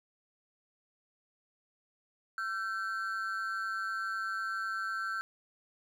triangle ring-modulated tone, 1449 Hz, F#6, 37 cents flat, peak -28 dBFS, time 2.38-5.21 s, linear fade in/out 0 ms, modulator 101 Hz, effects none

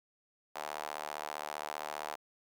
sawtooth tone with high-pass filter, 75.2 Hz, D2, 42 cents sharp, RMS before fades -41 dBFS, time 0.55-2.16 s, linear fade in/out 10 ms, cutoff 780 Hz, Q 2.1, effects none

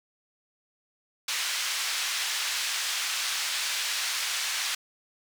white band-pass noise, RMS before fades -30 dBFS, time 1.28-4.75 s, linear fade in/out 5 ms, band 1400 to 5600 Hz, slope 12 dB/octave, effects none

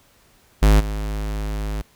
square tone with level steps, 52.1 Hz, G#1, 6 cents sharp, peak -11 / -24 dBFS, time 0.62-1.82 s, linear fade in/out 10 ms, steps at 0.79 s, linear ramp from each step 20 ms, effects pink hiss -56 dBFS RMS until 1.95 s

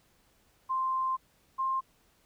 sine tone pair in turn, 1046.5 / 1058 Hz, C6 / C6, 0 / +19 cents, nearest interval unison, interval 19 cents, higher second, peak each -27 dBFS, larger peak neither, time 0.69-1.17 / 1.58-1.81 s, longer first, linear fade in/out 20 ms, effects pink hiss -67 dBFS RMS until 2.25 s

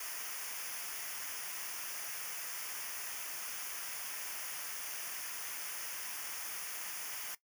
white noise with comb filter, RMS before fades -42 dBFS, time 0-7.35 s, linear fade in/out 5 ms, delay 0.25 ms, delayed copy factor -0.75, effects noise-tail reverb RT60 0.1 s tail -17 dB re dry

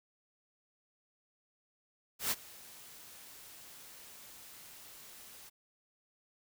white noise with ADSR envelope, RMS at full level -31 dBFS, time 2.19-5.5 s, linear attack 120 ms, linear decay 38 ms, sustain -22 dB, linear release 18 ms, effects none

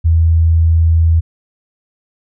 sine tone, 82 Hz, E2, 9 cents flat, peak -7 dBFS, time 0.04-1.21 s, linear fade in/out 20 ms, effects none

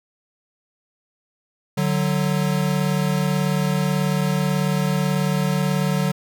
square tone pair together, 147.8 / 186.08 Hz, D3 / F#3, +11 / +10 cents, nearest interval major third, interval 399 cents, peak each -22 dBFS, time 1.77-6.12 s, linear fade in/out 10 ms, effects none

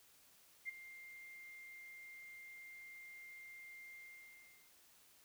sine tone with ADSR envelope, 2100 Hz, C7, 6 cents sharp, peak -38 dBFS, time 0.65-4.73 s, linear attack 39 ms, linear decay 10 ms, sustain -14 dB, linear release 780 ms, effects white hiss -67 dBFS RMS until 5.24 s

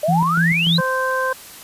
sine exponential sweep, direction up, 587.3 to 4131 Hz, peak -16 dBFS, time 0.03-0.78 s, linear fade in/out 5 ms
sine tone with tremolo, 167.7 Hz, E3, 30 cents sharp, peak -15 dBFS, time 0.08-0.81 s, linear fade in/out 10 ms, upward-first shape square, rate 3.4 Hz, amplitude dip 50%
harmonic tone, 520 Hz, C5, 11 cents flat, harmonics 1 / 2 / 3, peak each -22 / -22 / -22 dBFS, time 0.78-1.33 s, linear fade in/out 5 ms
effects white hiss -39 dBFS RMS until 1.63 s + resampled to 32000 Hz

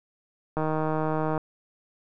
click train, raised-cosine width 1 ms, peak -14 dBFS, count 127, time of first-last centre 0.57-1.378 s, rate 156 Hz, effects none

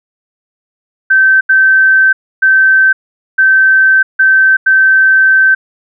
sine tone bursts at uneven times, 1547 Hz, G6, 23 cents flat, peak -4 dBFS, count 6, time 1.1-1.41 / 1.49-2.13 / 2.42-2.93 / 3.38-4.03 / 4.19-4.57 / 4.66-5.55 s, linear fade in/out 10 ms, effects none

